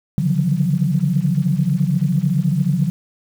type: tone cluster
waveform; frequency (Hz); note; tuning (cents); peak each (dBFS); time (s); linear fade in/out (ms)
sine; 139.2 / 148.3 / 171.7 / 185.7; C#3 / D3 / F3 / F#3; +8 / +17 / -29 / +7; -20; 0.18-2.9; 0
effects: tanh soft clip ceiling -4 dBFS + 7-bit